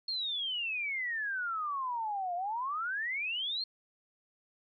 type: exponential two-way sweep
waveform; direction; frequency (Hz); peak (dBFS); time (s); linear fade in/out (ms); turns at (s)
sine; down then up; 4322 to 688 to 4322; -32; 0.08-3.64; 5; 2.35
effects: none